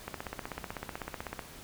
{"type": "click train", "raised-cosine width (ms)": 0.5, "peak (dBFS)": -21, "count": 22, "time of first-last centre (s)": [0.08, 1.393], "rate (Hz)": 16, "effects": ["pink hiss -49 dBFS RMS until 1.63 s"]}